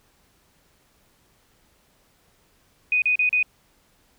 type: tone bursts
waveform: sine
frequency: 2489 Hz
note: D#7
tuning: in tune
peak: -17 dBFS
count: 4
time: 2.92-3.428 s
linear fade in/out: 2 ms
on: 100 ms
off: 36 ms
effects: pink hiss -62 dBFS RMS until 4.18 s